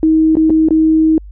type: tone with dropouts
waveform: sine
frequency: 316.9 Hz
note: D#4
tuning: 32 cents sharp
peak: -7 dBFS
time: 0.03-1.18 s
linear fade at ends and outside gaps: 1 ms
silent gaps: 0.354-0.369 / 0.497-0.503 / 0.686-0.707 s
effects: added 50 Hz sine -30 dBFS peak until 1.31 s